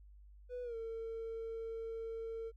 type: tone with pitch glide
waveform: triangle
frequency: 493.9 to 452.9 Hz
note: B4 to A#4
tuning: 0 to -50 cents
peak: -37 dBFS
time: 0.49-2.52 s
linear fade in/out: 50 ms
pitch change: -150 cents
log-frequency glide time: 0.63-0.76 s
effects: tanh soft clip ceiling -36 dBFS + added 50 Hz sine -55 dBFS peak until 2.56 s